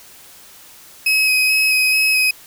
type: tone with vibrato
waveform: 35% pulse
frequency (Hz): 2542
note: D#7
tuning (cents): +36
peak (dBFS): -11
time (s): 1.06-2.31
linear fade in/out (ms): 5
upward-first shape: square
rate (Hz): 2.3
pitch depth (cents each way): 12
effects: white hiss -43 dBFS RMS until 2.46 s